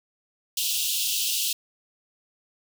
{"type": "high-pass noise", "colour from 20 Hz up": "pink", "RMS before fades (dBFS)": -26, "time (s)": [0.57, 1.53], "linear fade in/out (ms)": 5, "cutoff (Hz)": 2700, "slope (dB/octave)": 96, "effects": []}